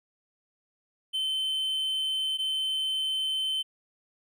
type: tone pair in turn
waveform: triangle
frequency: 3076 / 3076 Hz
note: G7 / G7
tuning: -33 / -33 cents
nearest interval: unison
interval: 0 cents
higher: neither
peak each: -25 dBFS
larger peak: neither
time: 1.13-2.38 / 2.38-3.63 s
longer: neither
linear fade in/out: 20 ms
effects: none